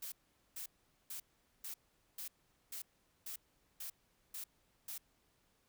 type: noise bursts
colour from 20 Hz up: blue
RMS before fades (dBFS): -45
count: 10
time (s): 0.02-4.98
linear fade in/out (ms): 5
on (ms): 100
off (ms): 440
effects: pink hiss -75 dBFS RMS until 5.68 s